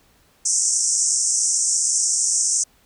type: band-pass noise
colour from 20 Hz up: white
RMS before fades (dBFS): -20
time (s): 0.45-2.64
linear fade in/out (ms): 10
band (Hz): 5500 to 8800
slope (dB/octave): 96
effects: pink hiss -58 dBFS RMS until 2.85 s